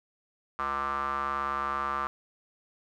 square tone with band-pass filter, 69.4 Hz, C#2, 3 cents sharp, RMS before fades -31 dBFS, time 0.59-2.07 s, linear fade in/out 0 ms, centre 1200 Hz, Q 7.1, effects none

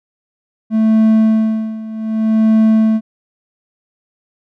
triangle tone with tremolo, 220 Hz, A3, in tune, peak -5 dBFS, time 0.7-3.01 s, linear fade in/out 50 ms, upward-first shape sine, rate 0.65 Hz, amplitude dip 85%, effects none

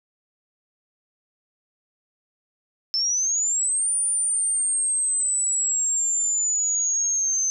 sine exponential two-way sweep, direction up then down, 5274 to 9397 to 6190 Hz, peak -20 dBFS, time 2.94-7.5 s, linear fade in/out 0 ms, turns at 3.95 s, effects none

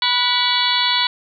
harmonic tone with a mistuned harmonic, 490 Hz, B4, 14 cents flat, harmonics 2 / 3 / 4 / 5 / 6 / 7 / 8 / 9, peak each -22 / -27 / -27 / -26 / -25 / -21 / -21 / -23 dBFS, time 0.02-1.07 s, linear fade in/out 2 ms, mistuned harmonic 5, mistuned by -120 cents, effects none

